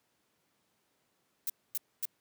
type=noise bursts; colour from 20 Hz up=violet; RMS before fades=-33 dBFS; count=3; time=1.47-2.054 s; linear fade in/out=2 ms; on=28 ms; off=250 ms; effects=pink hiss -75 dBFS RMS until 2.2 s + high-pass 150 Hz 12 dB/octave